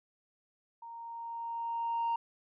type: tone with level ramp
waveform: sine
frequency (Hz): 928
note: A#5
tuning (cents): -8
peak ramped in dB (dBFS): -44 to -26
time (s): 0.82-2.16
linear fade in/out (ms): 5
effects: tanh soft clip ceiling -27 dBFS